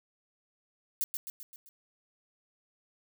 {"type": "noise with echo", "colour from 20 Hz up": "violet", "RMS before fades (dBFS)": -30, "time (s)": [1.01, 1.04], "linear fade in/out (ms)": 0, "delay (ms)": 130, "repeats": 5, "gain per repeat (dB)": -5, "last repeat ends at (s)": 1.69, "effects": []}